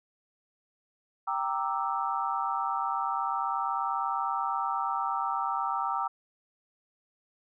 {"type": "chord", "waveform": "sine", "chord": "E half-diminished seventh", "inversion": "first", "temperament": "equal with one note detuned", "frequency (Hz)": [784, 932.3, 1178.1, 1318.5], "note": ["G5", "Bb5", "D6", "E6"], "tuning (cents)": [0, 0, 5, 0], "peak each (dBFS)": -33, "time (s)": [1.27, 6.08], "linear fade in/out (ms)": 10, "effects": []}